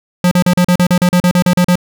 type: tone bursts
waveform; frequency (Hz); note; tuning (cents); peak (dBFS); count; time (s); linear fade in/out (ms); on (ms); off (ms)
square; 178.5; F3; +38; -8; 14; 0.24-1.756; 2; 73; 38
effects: none